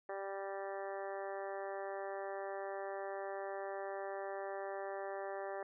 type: harmonic tone with a mistuned harmonic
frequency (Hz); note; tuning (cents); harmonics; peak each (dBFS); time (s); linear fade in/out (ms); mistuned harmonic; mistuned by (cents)
196; G3; 0; 2 / 3 / 4 / 5 / 6 / 7 / 8 / 9 / 10; -45 / -44 / -46 / -54 / -53 / -57 / -57 / -53 / -60; 0.09-5.63; 2; 10; -37
effects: none